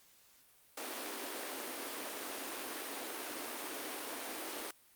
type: high-pass noise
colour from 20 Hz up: pink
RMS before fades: -42 dBFS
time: 0.77-4.71 s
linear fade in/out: 5 ms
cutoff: 260 Hz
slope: 48 dB/octave
effects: white hiss -65 dBFS RMS until 4.95 s + Opus 48 kbps